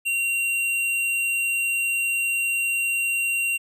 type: tone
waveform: square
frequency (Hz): 2755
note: F7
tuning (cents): -24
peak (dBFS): -22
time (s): 0.05-3.58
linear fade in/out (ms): 20
effects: resampled to 32000 Hz